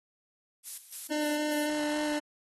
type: noise with tremolo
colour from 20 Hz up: violet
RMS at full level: -36 dBFS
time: 0.63-1.72 s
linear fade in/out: 50 ms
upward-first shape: square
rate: 3.4 Hz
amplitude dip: 75%
type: tone with vibrato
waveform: 25% pulse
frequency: 299.4 Hz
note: D4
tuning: 33 cents sharp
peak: -25 dBFS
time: 1.1-2.2 s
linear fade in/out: 20 ms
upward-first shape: square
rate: 3.6 Hz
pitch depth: 9 cents each way
effects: AAC 32 kbps